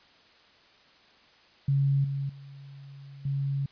sine tone with level steps, 138.59 Hz, C#3, in tune, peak -21 / -28 / -43 / -26 dBFS, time 1.68-3.66 s, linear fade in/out 5 ms, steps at 2.04 / 2.29 / 3.25 s, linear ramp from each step 5 ms, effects white hiss -58 dBFS RMS until 3.71 s + resampled to 11025 Hz

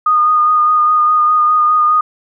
sine tone with vibrato, 1229 Hz, D#6, 22 cents flat, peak -8 dBFS, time 0.06-2.01 s, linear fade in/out 5 ms, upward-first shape sine, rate 4.9 Hz, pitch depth 18 cents each way, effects none

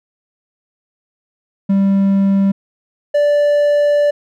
triangle tone pair in turn, 196.2 / 584.2 Hz, G3 / D5, +2 / -9 cents, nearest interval octave + perfect fifth, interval 1889 cents, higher second, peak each -8 dBFS, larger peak neither, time 1.69-2.52 / 3.14-4.11 s, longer second, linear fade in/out 10 ms, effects none

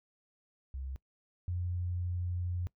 sine tone pair in turn, 66.5 / 88.77 Hz, C2 / F2, +29 / +29 cents, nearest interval perfect fourth, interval 500 cents, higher second, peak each -37 / -32 dBFS, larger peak second, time 0.74-0.96 / 1.48-2.67 s, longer second, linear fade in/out 0 ms, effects noise-tail reverb RT60 0.1 s tail -21 dB re dry

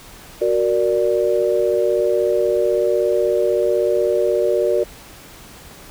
sine chord, Gb augmented, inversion none, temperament equal, 370 / 466.2 / 587.3 Hz, Gb4 / Bb4 / D5, 0 / 0 / 0 cents, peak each -19 dBFS, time 0.41-4.84 s, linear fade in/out 10 ms, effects pink hiss -41 dBFS RMS until 5.9 s

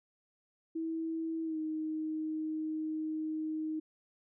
sine tone with pitch glide, 324.8 to 312.7 Hz, E4 to D#4, -26 to +9 cents, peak -33 dBFS, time 0.75-3.8 s, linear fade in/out 10 ms, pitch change -65 cents, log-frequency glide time 1.44-1.58 s, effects none

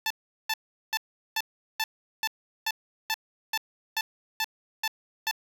10% pulse tone bursts, 880 Hz, A5, in tune, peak -17 dBFS, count 13, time 0.06-5.312 s, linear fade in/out 2 ms, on 44 ms, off 390 ms, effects none

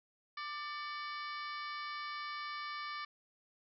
harmonic tone with a mistuned harmonic, 592 Hz, D5, 14 cents sharp, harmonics 2 / 3 / 4 / 5 / 6 / 7 / 8 / 9, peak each -42 / -47 / -48 / -55 / -54 / -54 / -53 / -57 dBFS, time 0.37-3.05 s, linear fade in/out 5 ms, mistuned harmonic 4, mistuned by -69 cents, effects none

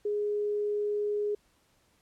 sine tone, 415.3 Hz, G#4, in tune, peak -27 dBFS, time 0.05-1.35 s, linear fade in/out 5 ms, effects pink hiss -68 dBFS RMS until 2.01 s + low-pass 12000 Hz 12 dB/octave

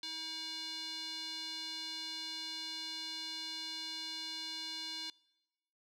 square tone with band-pass filter, 320 Hz, D#4, 49 cents sharp, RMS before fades -42 dBFS, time 0.03-5.1 s, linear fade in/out 2 ms, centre 4000 Hz, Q 5, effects noise-tail reverb RT60 1.0 s tail -24 dB re dry

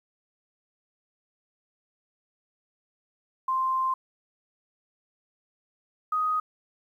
sine tone pair in turn, 1046.5 / 1249.8 Hz, C6 / D#6, 0 / +7 cents, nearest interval minor third, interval 307 cents, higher second, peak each -23 dBFS, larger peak neither, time 3.48-3.94 / 6.12-6.4 s, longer first, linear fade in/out 5 ms, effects 10-bit

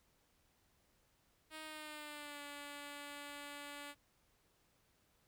5% pulse tone with pitch glide, 312.6 to 288.3 Hz, D#4 to D4, +8 to -32 cents, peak -36 dBFS, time 1.5-3.95 s, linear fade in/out 50 ms, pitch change -140 cents, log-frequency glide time 1.62-2.41 s, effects pink hiss -75 dBFS RMS until 5.27 s

